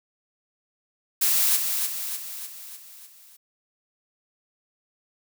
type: noise with echo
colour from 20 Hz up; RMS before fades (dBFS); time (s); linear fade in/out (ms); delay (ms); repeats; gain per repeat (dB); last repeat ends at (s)
blue; -21; 1.21-1.57; 10; 300; 6; -5; 3.37
effects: none